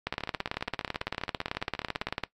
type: two click trains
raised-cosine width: 0.3 ms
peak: -20 / -13 dBFS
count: 30 / 40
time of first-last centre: 0.14-2.086 / 0.07-2.237 s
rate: 14.9 / 18 Hz
effects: noise-tail reverb RT60 0.1 s tail -18 dB re dry + AAC 64 kbps